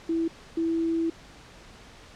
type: tone bursts at uneven times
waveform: sine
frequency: 329.6 Hz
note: E4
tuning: in tune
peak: -23 dBFS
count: 2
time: 0.09-0.28 / 0.57-1.1 s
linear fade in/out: 5 ms
effects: pink hiss -49 dBFS RMS until 2.15 s + low-pass 6000 Hz 12 dB/octave